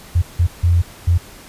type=tone bursts at uneven times; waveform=sine; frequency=86.4 Hz; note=F2; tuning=18 cents flat; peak=-10 dBFS; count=4; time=0.15-0.22 / 0.39-0.47 / 0.63-0.82 / 1.07-1.18 s; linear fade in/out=10 ms; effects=pink hiss -40 dBFS RMS until 1.48 s + resampled to 32000 Hz